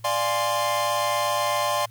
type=chord; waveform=45% pulse; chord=D half-diminished seventh; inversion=none; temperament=equal with one note detuned; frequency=590.4 / 698.5 / 830.6 / 1046.5 Hz; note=D5 / F5 / Ab5 / C6; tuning=+9 / 0 / 0 / 0 cents; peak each=-27 / -30 / -30 / -25 dBFS; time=0.04-1.86 s; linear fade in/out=10 ms; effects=added 112 Hz sine -45 dBFS peak until 1.9 s + white hiss -59 dBFS RMS until 1.9 s